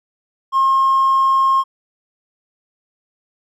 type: tone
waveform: triangle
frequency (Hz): 1072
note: C6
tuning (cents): +42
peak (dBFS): -8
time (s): 0.52-1.64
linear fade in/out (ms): 50
effects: tanh soft clip ceiling -8 dBFS